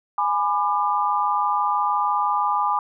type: chord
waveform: sine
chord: G# diminished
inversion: none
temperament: just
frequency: 830.6 / 996.7 / 1196.1 Hz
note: G#5 / B5 / D6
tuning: 0 / +16 / +31 cents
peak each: -23 dBFS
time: 0.18-2.79 s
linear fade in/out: 2 ms
effects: none